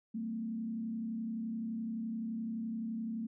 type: tone with frequency modulation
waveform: sine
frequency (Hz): 224.7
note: A3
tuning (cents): +37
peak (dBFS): -35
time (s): 0.14-3.27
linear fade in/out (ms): 10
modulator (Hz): 31.7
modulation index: 0.56
effects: none